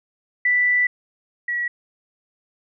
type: tone pair in turn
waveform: sine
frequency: 1975.5 / 1927 Hz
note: B6 / B6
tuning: 0 / -43 cents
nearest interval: unison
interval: 43 cents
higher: first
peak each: -15 / -21 dBFS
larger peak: first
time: 0.45-0.87 / 1.48-1.68 s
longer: first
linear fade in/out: 5 ms
effects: none